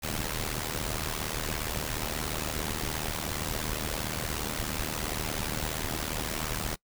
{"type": "noise with amplitude modulation", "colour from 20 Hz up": "pink", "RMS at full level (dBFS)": -29, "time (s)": [0.02, 6.76], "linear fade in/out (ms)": 20, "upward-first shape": "sine", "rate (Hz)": 77.1, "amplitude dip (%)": 85, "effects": ["noise-tail reverb RT60 0.1 s tail -23 dB re dry"]}